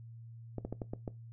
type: clicks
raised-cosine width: 2 ms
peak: -24 dBFS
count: 6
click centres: 0.583 / 0.65 / 0.726 / 0.818 / 0.935 / 1.078 s
effects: noise-tail reverb RT60 0.2 s tail -18 dB re dry + added 115 Hz sine -47 dBFS peak until 1.32 s